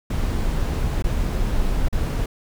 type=noise with dropouts; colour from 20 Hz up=brown; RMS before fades=-21 dBFS; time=0.1-2.26 s; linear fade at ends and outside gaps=5 ms; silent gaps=1.024-1.04 / 1.885-1.926 s; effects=none